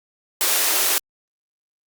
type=high-pass noise; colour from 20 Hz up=white; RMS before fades=-19 dBFS; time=0.41-0.98 s; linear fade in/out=0 ms; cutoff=300 Hz; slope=48 dB/octave; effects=Opus 48 kbps